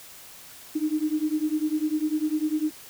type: beating tone pair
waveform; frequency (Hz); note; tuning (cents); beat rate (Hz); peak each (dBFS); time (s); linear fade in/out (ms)
sine; 302.6 / 312.6; D#4 / D#4; -48 / +8; 10; -26; 0.75-2.71; 10
effects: white hiss -46 dBFS RMS until 2.89 s